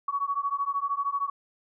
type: beating tone pair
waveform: sine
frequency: 1118 / 1131 Hz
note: C#6 / C#6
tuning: +14 / +34 cents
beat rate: 13 Hz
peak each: -29 dBFS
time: 0.08-1.3 s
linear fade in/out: 5 ms
effects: none